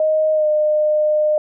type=tone with pitch glide; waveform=sine; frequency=623 to 607.7 Hz; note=D#5 to D#5; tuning=+2 to -41 cents; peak=-13 dBFS; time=0-1.38 s; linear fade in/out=2 ms; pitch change=-43 cents; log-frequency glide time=0.33-0.47 s; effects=none